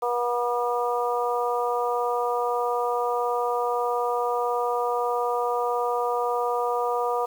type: harmonic tone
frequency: 241.6 Hz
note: B3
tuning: 38 cents flat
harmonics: 2 / 3 / 4 / 5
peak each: -26 / -28 / -29 / -30 dBFS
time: 0.02-7.26 s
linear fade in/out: 10 ms
effects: 8-bit